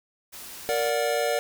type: noise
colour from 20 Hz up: white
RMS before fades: -41 dBFS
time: 0.32-0.91 s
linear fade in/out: 20 ms
type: chord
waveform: square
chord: Bb augmented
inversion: none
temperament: just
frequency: 466.2 / 582.7 / 728.4 Hz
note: Bb4 / D5 / F#5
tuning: 0 / -14 / -27 cents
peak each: -28 / -27 / -30 dBFS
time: 0.69-1.39 s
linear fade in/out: 0 ms
effects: none